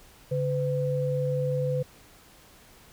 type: tone pair together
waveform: sine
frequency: 141.71 / 505 Hz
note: C#3 / B4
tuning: +39 / +39 cents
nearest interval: octave + minor seventh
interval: 2200 cents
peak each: -27 dBFS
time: 0.31-1.83 s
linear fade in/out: 10 ms
effects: pink hiss -54 dBFS RMS until 2.92 s